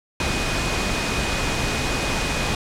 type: tone in noise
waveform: sine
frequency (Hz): 2489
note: D#7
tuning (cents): 0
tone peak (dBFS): -31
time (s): 0.2-2.55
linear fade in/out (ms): 2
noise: pink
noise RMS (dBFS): -23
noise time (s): 0.2-2.55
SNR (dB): -11
effects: low-pass 7000 Hz 12 dB/octave